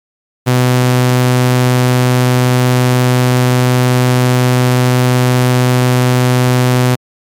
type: tone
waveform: sawtooth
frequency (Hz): 125.6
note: B2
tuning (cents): +30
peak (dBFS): -4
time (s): 0.46-6.96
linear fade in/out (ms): 20
effects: MP3 96 kbps